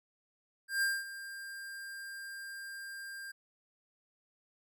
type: tone with ADSR envelope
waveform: square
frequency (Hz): 1596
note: G6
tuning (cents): +31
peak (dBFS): -28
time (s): 0.68-3.32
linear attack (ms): 140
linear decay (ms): 220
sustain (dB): -15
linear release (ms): 11
effects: none